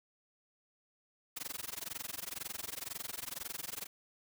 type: noise with amplitude modulation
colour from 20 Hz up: white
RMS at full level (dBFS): -39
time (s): 1.36-3.87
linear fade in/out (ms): 10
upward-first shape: sine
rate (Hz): 22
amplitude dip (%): 100
effects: none